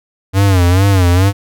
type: tone with vibrato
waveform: square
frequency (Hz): 93.4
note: F#2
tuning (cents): +17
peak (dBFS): -8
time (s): 0.33-1.33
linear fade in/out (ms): 50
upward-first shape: sine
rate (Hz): 2.3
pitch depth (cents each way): 120
effects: none